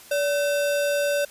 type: tone with sample-and-hold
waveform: sine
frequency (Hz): 575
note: D5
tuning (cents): -37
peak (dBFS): -20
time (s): 0.11-1.25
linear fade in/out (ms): 5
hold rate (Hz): 2100
effects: white hiss -47 dBFS RMS until 1.3 s + resampled to 32000 Hz